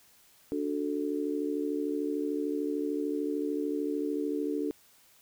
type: chord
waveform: sine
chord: D major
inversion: none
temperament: just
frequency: 293.7 / 367.1 / 440.5 Hz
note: D4 / F#4 / A4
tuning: 0 / -14 / +2 cents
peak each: -31 / -36 / -34 dBFS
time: 0.52-4.71 s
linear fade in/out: 0 ms
effects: white hiss -61 dBFS RMS until 5.21 s